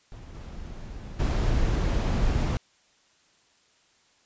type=noise with level steps; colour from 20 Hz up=brown; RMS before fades=-42 / -39 / -24 dBFS; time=0.12-2.57 s; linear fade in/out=0 ms; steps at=0.34 / 1.19 s; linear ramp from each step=10 ms; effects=white hiss -63 dBFS RMS until 4.25 s + resampled to 16000 Hz